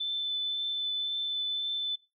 sine tone with vibrato, 3520 Hz, A7, in tune, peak -29 dBFS, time 0-1.96 s, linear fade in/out 10 ms, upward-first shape triangle, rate 1.9 Hz, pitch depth 10 cents each way, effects noise-tail reverb RT60 0.3 s tail -21 dB re dry

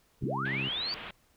harmonic tone, 67.2 Hz, C2, 47 cents sharp, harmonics 2 / 3 / 4 / 5 / 6, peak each -36 / -40 / -42 / -44 / -46 dBFS, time 0.21-0.69 s, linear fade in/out 10 ms
sine linear sweep, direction up, 72.6 to 4699 Hz, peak -31 dBFS, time 0.23-0.94 s, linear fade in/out 0 ms
white low-pass noise, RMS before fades -43 dBFS, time 0.45-1.11 s, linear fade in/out 5 ms, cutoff 3400 Hz, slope 48 dB/octave
effects pink hiss -67 dBFS RMS until 1.36 s

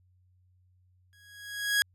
sawtooth tone with exponential growth, 1656 Hz, G#6, 5 cents flat, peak -17 dBFS, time 1.13-1.82 s, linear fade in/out 0 ms, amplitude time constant 150 ms, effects added 91 Hz sine -62 dBFS peak until 1.94 s + resampled to 32000 Hz

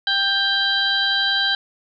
harmonic tone, 789 Hz, G5, 11 cents sharp, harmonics 1 / 2 / 4 / 5 / 6, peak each -30 / -21 / -22 / -22 / -31 dBFS, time 0.07-1.55 s, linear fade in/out 2 ms, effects none

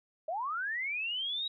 sine linear sweep, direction up, 602 to 3856 Hz, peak -32 dBFS, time 0.28-1.48 s, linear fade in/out 5 ms, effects none

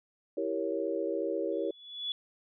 sine chord, E diminished seventh, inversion none, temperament equal, 329.6 / 392 / 466.2 / 554.4 Hz, E4 / G4 / Bb4 / Db5, 0 / 0 / 0 / 0 cents, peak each -35 dBFS, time 0.37-1.71 s, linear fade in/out 5 ms
sine tone with exponential growth, 3419 Hz, G#7, 50 cents sharp, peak -29 dBFS, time 1.52-2.12 s, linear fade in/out 1 ms, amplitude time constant 130 ms
effects none

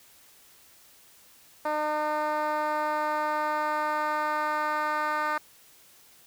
10% pulse tone with band-pass filter sweep, 303.1 Hz, D#4, 45 cents flat, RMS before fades -28 dBFS, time 1.65-5.38 s, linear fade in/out 5 ms, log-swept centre 760 to 1200 Hz, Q 1.5, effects white hiss -56 dBFS RMS until 6.26 s

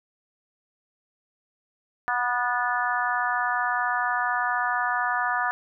harmonic tone with a mistuned harmonic, 244.3 Hz, B3, 19 cents flat, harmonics 3 / 4 / 5 / 6 / 7, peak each -29 / -29 / -29 / -29 / -29 dBFS, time 2.08-5.51 s, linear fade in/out 0 ms, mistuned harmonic 7, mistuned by +26 cents, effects none

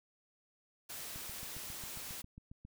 white noise, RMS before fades -45 dBFS, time 0.89-2.22 s, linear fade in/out 10 ms
click train, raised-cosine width 5 ms, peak -38 dBFS, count 12, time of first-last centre 1.16-2.651 s, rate 7.38 Hz
effects none

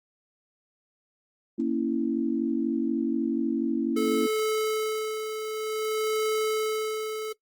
sine chord, A# diminished, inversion none, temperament equal, 233.1 / 277.2 / 329.6 Hz, A#3 / C#4 / E4, 0 / 0 / 0 cents, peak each -28 dBFS, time 1.58-4.27 s, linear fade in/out 10 ms
square tone with tremolo, 433.9 Hz, A4, 24 cents flat, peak -24 dBFS, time 3.96-7.33 s, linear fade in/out 10 ms, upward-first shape sine, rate 0.53 Hz, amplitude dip 55%
effects noise-tail reverb RT60 0.1 s tail -19 dB re dry + Opus 24 kbps

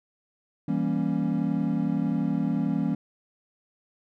triangle chord, E diminished seventh, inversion none, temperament equal with one note detuned, 164.81 / 196 / 235.4 / 277.2 Hz, E3 / G3 / Bb3 / Db4, 0 / 0 / +17 / 0 cents, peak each -27 dBFS, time 0.68-2.95 s, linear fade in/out 5 ms, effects none

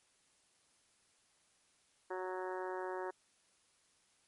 harmonic tone, 185 Hz, F#3, in tune, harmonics 2 / 3 / 4 / 5 / 6 / 7 / 8 / 9 / 10, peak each -41 / -46 / -48 / -45 / -51 / -54 / -54 / -52 / -57 dBFS, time 2.1-3.11 s, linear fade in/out 10 ms, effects white hiss -72 dBFS RMS until 4.27 s + MP3 48 kbps

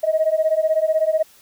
sine beating tone pair, 624 / 640 Hz, D#5 / D#5, +5 / +49 cents, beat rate 16 Hz, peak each -18 dBFS, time 0.03-1.23 s, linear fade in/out 10 ms, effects tanh soft clip ceiling -8 dBFS + white hiss -51 dBFS RMS until 1.41 s

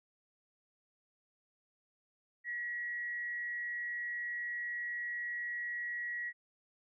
sine tone with frequency modulation, 1918 Hz, A#6, 49 cents sharp, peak -36 dBFS, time 2.44-6.33 s, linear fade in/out 50 ms, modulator 188 Hz, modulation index 0.22, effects none

